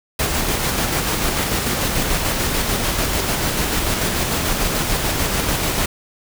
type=noise with tremolo; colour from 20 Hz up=pink; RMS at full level=-19 dBFS; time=0.19-5.86 s; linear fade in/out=5 ms; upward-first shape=square; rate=6.8 Hz; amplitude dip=25%; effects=none